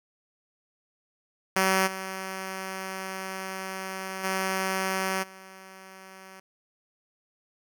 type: tone with level steps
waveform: 5% pulse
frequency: 190.1 Hz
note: F#3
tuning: 47 cents sharp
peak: -10 / -22 / -15 / -34 dBFS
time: 1.56-6.4 s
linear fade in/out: 5 ms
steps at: 1.86 / 4.23 / 5.22 s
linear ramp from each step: 20 ms
effects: none